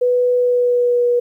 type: tone with pitch glide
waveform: sine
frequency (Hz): 493.9 to 484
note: B4 to B4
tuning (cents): 0 to -35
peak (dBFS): -12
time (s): 0.01-1.2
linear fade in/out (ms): 10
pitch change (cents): -35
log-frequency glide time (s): 0.34-1.06
effects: 9-bit